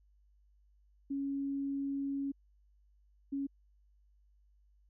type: tone bursts at uneven times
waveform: sine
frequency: 277.2 Hz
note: C#4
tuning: in tune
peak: -33 dBFS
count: 2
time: 1.1-2.32 / 3.32-3.47 s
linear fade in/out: 10 ms
effects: added 50 Hz sine -64 dBFS peak until 4.89 s